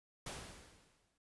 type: noise with exponential decay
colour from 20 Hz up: pink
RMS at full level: -43 dBFS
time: 0.26-1.18 s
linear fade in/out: 5 ms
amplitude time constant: 200 ms
effects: resampled to 24000 Hz